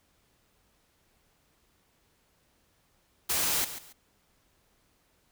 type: noise with echo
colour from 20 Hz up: white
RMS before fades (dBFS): -28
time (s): 3.29-3.65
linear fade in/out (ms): 10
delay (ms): 140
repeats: 2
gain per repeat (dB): -12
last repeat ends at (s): 3.93
effects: pink hiss -69 dBFS RMS until 5.31 s